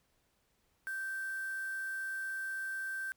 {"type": "tone with quantisation", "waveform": "sine", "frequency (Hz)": 1561, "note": "G6", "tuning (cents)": -8, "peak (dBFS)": -36, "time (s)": [0.87, 3.12], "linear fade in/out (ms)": 0, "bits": 8, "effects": ["pink hiss -75 dBFS RMS until 3.16 s"]}